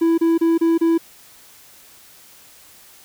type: tone bursts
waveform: triangle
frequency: 331 Hz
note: E4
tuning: 7 cents sharp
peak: -11 dBFS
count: 5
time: 0.01-0.98 s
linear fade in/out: 10 ms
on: 170 ms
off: 30 ms
effects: white hiss -47 dBFS RMS until 3.04 s